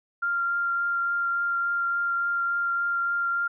sine tone with vibrato, 1390 Hz, F6, 9 cents flat, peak -23 dBFS, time 0.22-3.48 s, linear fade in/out 10 ms, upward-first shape triangle, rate 3.5 Hz, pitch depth 11 cents each way, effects none

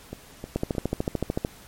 two click trains, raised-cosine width 2 ms, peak -20 / -11 dBFS, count 3 / 13, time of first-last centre 0.13-0.751 / 0.56-1.449 s, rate 3.22 / 13.5 Hz, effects pink hiss -49 dBFS RMS until 1.67 s + MP3 64 kbps

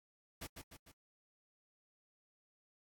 pink noise with echo, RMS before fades -45 dBFS, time 0.41-0.47 s, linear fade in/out 10 ms, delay 150 ms, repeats 3, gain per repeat -5 dB, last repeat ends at 0.92 s, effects AAC 64 kbps

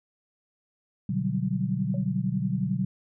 sine chord, G major seventh, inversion first, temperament equal, 123.47 / 146.83 / 185 / 196 Hz, B2 / D3 / F#3 / G3, 0 / 0 / 0 / 0 cents, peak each -31 / -31 / -28 / -31 dBFS, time 1.09-2.85 s, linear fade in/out 5 ms
sine tone with exponential decay, 560 Hz, C#5, 18 cents sharp, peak -35 dBFS, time 1.94-2.08 s, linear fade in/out 2 ms, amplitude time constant 30 ms
effects none

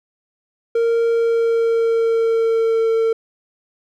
triangle tone with pitch glide, 462.4 to 451.3 Hz, A#4 to A4, -14 to +44 cents, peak -12 dBFS, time 0.75-3.13 s, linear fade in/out 5 ms, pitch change -42 cents, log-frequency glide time 1.1-2.88 s, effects none

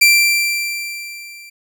sawtooth tone with level ramp, 2354 Hz, D7, 3 cents sharp, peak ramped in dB -3 to -33 dBFS, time 0.01-1.5 s, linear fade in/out 10 ms, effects none

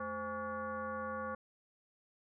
sine tone with frequency modulation, 826 Hz, G#5, 10 cents flat, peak -37 dBFS, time 0-1.35 s, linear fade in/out 5 ms, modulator 304 Hz, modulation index 2, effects none

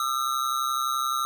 square ring-modulated tone, 1276 Hz, D#6, 43 cents sharp, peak -22 dBFS, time 0-1.25 s, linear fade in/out 0 ms, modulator 65.8 Hz, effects none

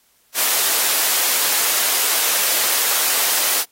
white high-pass noise, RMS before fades -18 dBFS, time 0.34-3.65 s, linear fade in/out 50 ms, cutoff 460 Hz, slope 12 dB/octave, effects white hiss -59 dBFS RMS until 3.71 s + AAC 48 kbps

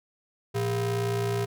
square ring-modulated tone, 144.3 Hz, D3, 30 cents flat, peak -23 dBFS, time 0.54-1.46 s, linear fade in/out 20 ms, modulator 259 Hz, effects none

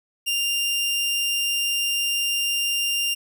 sawtooth tone, 2794 Hz, F7, in tune, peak -18 dBFS, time 0.26-3.15 s, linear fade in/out 20 ms, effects none

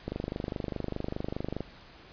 click train, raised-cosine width 2 ms, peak -19 dBFS, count 39, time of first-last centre 0.08-1.606 s, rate 24.9 Hz, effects pink hiss -52 dBFS RMS until 2.12 s + resampled to 11025 Hz

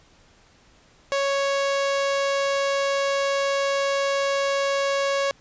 sawtooth tone, 554.4 Hz, C#5, in tune, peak -17 dBFS, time 1.12-5.31 s, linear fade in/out 0 ms, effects pink hiss -56 dBFS RMS until 5.4 s + resampled to 16000 Hz

